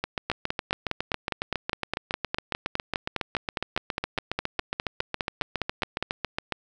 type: two click trains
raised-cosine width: 0.3 ms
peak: -11 / -10 dBFS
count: 48 / 29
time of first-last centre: 0.04-6.523 / 0.3-6.026 s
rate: 7.25 / 4.89 Hz
effects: none